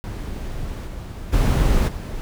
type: noise with level steps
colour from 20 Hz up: brown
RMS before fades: -29 / -32 / -17 / -29 dBFS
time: 0.04-2.21 s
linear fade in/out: 0 ms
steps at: 0.86 / 1.32 / 1.87 s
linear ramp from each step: 20 ms
effects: none